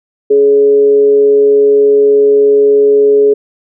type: tone with frequency modulation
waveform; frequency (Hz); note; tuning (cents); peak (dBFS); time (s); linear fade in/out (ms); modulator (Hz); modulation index
sine; 420.6; G#4; +22; -4; 0.3-3.34; 10; 141; 0.24
effects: none